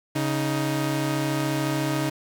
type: tone pair together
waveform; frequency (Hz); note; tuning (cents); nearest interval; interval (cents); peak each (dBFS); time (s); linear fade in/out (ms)
sawtooth; 139.2 / 312.3; C#3 / D#4; +8 / +7; octave + major second; 1399; -22; 0.15-2.1; 10
effects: 8-bit